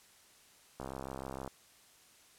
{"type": "click train", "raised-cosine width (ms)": 1, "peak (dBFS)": -27, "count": 46, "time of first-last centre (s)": [0.8, 1.477], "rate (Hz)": 66.5, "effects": ["white hiss -62 dBFS RMS until 2.38 s", "low-pass 11000 Hz 12 dB/octave"]}